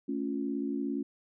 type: chord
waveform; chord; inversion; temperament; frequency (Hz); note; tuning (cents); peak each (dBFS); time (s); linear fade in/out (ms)
sine; A augmented; none; equal; 220 / 277.2 / 349.2; A3 / C#4 / E#4; 0 / 0 / 0; -36 / -32 / -38; 0.08-1.03; 10
effects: none